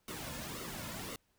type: noise with flanger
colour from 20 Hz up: pink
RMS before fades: -43 dBFS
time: 0.08-1.16 s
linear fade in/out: 2 ms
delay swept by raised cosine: 1.2 to 2.6 ms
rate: 1.9 Hz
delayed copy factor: -0.7
effects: pink hiss -75 dBFS RMS until 1.38 s